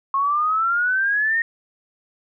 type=exponential sweep; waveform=sine; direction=up; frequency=1083 to 1864.7 Hz; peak=-17 dBFS; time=0.14-1.42 s; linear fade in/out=2 ms; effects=none